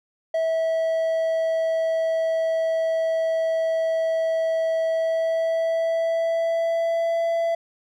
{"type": "tone with pitch glide", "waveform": "triangle", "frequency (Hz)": [650, 668.7], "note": ["E5", "E5"], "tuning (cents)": [-24, 25], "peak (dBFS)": -18, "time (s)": [0.34, 7.55], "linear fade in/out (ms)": 5, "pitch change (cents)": 49, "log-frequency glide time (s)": [4.85, 7.23], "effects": []}